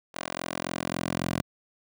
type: tone with high-pass filter sweep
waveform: 10% pulse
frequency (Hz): 43.65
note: F1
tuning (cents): 0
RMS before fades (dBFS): -32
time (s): 0.14-1.42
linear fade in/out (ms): 10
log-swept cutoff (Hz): 560 to 130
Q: 0.71
effects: none